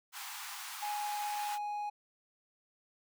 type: high-pass noise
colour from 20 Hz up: pink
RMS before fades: -44 dBFS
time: 0.12-1.59 s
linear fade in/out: 50 ms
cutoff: 780 Hz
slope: 96 dB/octave
type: tone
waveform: triangle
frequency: 830.6 Hz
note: G#5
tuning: in tune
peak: -33 dBFS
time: 0.82-1.9 s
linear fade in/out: 10 ms
effects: none